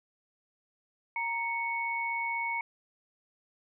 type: tone pair together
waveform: sine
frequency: 932.3 / 2216 Hz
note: A#5 / C#7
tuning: 0 / -1 cents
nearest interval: octave + minor third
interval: 1499 cents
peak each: -33 / -32 dBFS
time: 1.16-2.61 s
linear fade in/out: 2 ms
effects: none